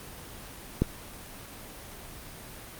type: click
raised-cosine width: 3 ms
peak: -9 dBFS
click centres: 0.82 s
effects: pink hiss -44 dBFS RMS until 2.79 s + Opus 24 kbps